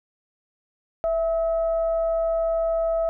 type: tone with frequency modulation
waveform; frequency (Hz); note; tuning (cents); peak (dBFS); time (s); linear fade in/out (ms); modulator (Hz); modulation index
sine; 659.3; E5; 0; -20; 1.04-3.09; 0; 626; 0.27
effects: none